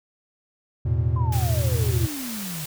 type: chord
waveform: triangle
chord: E suspended fourth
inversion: none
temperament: equal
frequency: 82.41 / 110 / 123.47 Hz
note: E2 / A2 / B2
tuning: 0 / 0 / 0 cents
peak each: -22 dBFS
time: 0.85-2.07 s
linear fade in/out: 10 ms
type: exponential sweep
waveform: sine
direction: down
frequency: 1046.5 to 147 Hz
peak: -31 dBFS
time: 1.16-2.65 s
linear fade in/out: 5 ms
type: noise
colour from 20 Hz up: white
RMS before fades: -34 dBFS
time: 1.32-2.66 s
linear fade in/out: 5 ms
effects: none